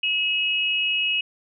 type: tone pair together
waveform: sine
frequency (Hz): 2575 / 2900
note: E7 / F#7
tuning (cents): -41 / -35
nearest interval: major second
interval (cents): 206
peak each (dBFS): -23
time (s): 0.03-1.21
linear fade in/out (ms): 5
effects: none